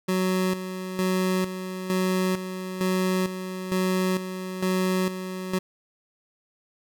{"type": "tone with tremolo", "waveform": "25% pulse", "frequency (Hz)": 185.7, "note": "F#3", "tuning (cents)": 7, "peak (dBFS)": -18, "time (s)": [0.08, 5.59], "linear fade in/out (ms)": 10, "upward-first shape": "square", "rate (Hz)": 1.1, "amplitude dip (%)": 65, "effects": []}